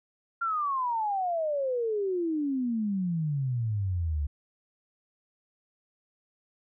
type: exponential sweep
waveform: sine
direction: down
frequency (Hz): 1396.9 to 70.1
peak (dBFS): -26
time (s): 0.41-4.27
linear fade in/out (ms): 10
effects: none